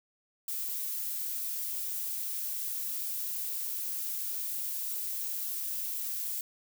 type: noise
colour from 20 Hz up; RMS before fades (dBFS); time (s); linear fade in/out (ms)
violet; -35; 0.48-6.41; 2
effects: none